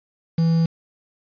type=tone with quantisation; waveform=triangle; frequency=164.81 Hz; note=E3; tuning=in tune; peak=-13 dBFS; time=0.38-0.66 s; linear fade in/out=5 ms; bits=6; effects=resampled to 11025 Hz